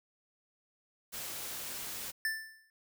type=noise; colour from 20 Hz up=white; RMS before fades=-41 dBFS; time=1.12-2.12 s; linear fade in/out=20 ms
type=tone with exponential decay; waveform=square; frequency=1767 Hz; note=A6; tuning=7 cents sharp; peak=-29 dBFS; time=2.25-2.7 s; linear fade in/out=1 ms; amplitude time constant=97 ms
effects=none